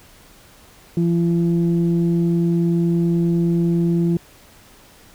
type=tone pair together; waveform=sine; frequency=170 / 339.7 Hz; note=F3 / F4; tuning=-46 / -48 cents; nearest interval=octave; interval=1198 cents; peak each=-15 / -20 dBFS; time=0.97-4.17 s; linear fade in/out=2 ms; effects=tanh soft clip ceiling -9 dBFS + pink hiss -48 dBFS RMS until 5.14 s